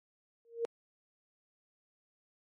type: tone with exponential growth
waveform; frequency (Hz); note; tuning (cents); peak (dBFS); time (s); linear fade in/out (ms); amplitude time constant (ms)
sine; 464.3; A#4; -7; -26; 0.45-0.65; 0; 43
effects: high-pass 300 Hz 12 dB/octave + MP3 48 kbps